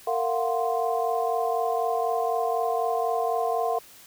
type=tone cluster; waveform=sine; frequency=458.9 / 689 / 733 / 1044 Hz; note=A#4 / F5 / F#5 / C6; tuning=-27 / -24 / -16 / -4 cents; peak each=-28 / -27 / -28 / -32 dBFS; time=0.07-3.79 s; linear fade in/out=5 ms; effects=white hiss -50 dBFS RMS until 4.06 s